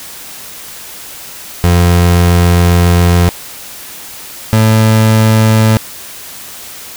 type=tone pair in turn; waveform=30% pulse; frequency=87.31 / 110 Hz; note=F2 / A2; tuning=0 / 0 cents; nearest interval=major third; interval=400 cents; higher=second; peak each=-3 dBFS; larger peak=neither; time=1.64-3.29 / 4.53-5.77 s; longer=first; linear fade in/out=0 ms; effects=white hiss -29 dBFS RMS until 6.96 s